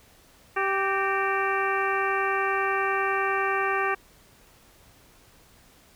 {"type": "harmonic tone with a mistuned harmonic", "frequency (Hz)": 390, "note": "G4", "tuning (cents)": -9, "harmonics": [1, 2, 3, 4, 5, 6, 7], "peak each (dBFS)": [-29, -30, -28, -31, -31, -33, -38], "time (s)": [0.56, 3.95], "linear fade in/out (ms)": 10, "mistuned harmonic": 5, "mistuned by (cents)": -100, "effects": ["pink hiss -56 dBFS RMS until 5.95 s"]}